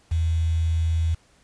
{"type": "tone with quantisation", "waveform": "sine", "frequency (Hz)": 81.9, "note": "E2", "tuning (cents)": -11, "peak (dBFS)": -19, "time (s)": [0.11, 1.15], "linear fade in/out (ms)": 10, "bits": 7, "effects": ["pink hiss -59 dBFS RMS until 1.43 s", "resampled to 22050 Hz"]}